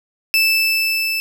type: tone with level ramp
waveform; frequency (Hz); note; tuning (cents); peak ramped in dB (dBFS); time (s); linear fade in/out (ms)
30% pulse; 2637; E7; 0; -9 to -16; 0.34-1.2; 0
effects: none